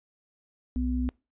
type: tone pair together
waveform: sine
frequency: 63.2 / 250.8 Hz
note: B1 / B3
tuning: +41 / +27 cents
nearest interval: 2 octaves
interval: 2386 cents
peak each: -28 dBFS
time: 0.76-1.09 s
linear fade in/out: 0 ms
effects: noise-tail reverb RT60 0.3 s tail -25 dB re dry + resampled to 8000 Hz